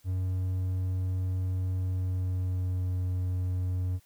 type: tone with pitch glide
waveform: triangle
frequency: 92.5 to 91.28 Hz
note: F#2 to F#2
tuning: 0 to -23 cents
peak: -25 dBFS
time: 0.04-4 s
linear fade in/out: 50 ms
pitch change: -23 cents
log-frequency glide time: 1.78-2.96 s
effects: white hiss -65 dBFS RMS until 4.05 s